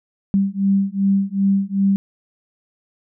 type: beating tone pair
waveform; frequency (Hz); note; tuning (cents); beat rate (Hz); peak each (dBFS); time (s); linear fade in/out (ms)
sine; 195.1 / 197.7; G3 / G3; -8 / +15; 2.6; -18; 0.34-1.96; 0
effects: none